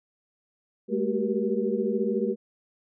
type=tone cluster; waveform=sine; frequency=206.1 / 224.6 / 378.2 / 392.2 / 476 Hz; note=G#3 / A3 / F#4 / G4 / A#4; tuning=-13 / +36 / +38 / +1 / +36 cents; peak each=-30 dBFS; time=0.88-2.36 s; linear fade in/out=50 ms; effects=none